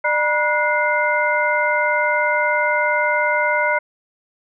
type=tone cluster; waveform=sine; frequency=599 / 962 / 1460 / 2091 Hz; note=D5 / B5 / F#6 / C7; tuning=+34 / -46 / -24 / -2 cents; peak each=-21 dBFS; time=0.04-3.79 s; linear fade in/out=10 ms; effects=none